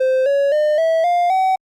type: tone with pitch steps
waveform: triangle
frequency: 520 / 560.6 / 604.3 / 651.4 / 702.2 / 756.9 Hz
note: C5 / C#5 / D5 / E5 / F5 / F#5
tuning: -11 / +19 / +49 / -21 / +9 / +39 cents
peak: -11 dBFS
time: 0-1.56 s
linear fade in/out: 10 ms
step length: 260 ms
effects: Opus 48 kbps